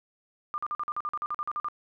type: tone bursts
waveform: sine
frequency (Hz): 1200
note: D6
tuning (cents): +37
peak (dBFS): -28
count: 14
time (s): 0.54-1.685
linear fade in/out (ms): 0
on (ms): 40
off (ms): 45
effects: none